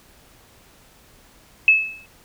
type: tone with exponential decay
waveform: sine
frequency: 2600 Hz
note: E7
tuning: 24 cents flat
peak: -7 dBFS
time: 1.68-2.06 s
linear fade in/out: 1 ms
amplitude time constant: 81 ms
effects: pink hiss -52 dBFS RMS until 2.24 s